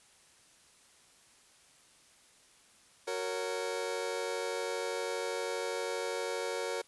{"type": "chord", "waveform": "sawtooth", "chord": "F# major", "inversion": "none", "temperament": "just", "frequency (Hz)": [370, 462.5, 555], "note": ["F#4", "A#4", "C#5"], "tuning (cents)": [0, -14, 2], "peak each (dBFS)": [-36, -32, -34], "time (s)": [3.07, 6.82], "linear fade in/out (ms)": 10, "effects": ["white hiss -62 dBFS RMS until 6.87 s", "resampled to 24000 Hz"]}